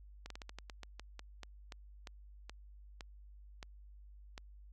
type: slowing click train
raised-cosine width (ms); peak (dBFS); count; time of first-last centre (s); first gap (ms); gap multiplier
0.2; -29; 17; 0.26-4.379; 43; 1.21
effects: added 50 Hz sine -53 dBFS peak until 4.72 s